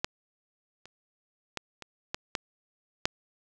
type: clicks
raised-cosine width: 0.2 ms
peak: -10 / -30 / -15 / -24 / -13 / -11 / -6 dBFS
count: 7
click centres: 0.045 / 0.856 / 1.573 / 1.823 / 2.145 / 2.352 / 3.055 s
effects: none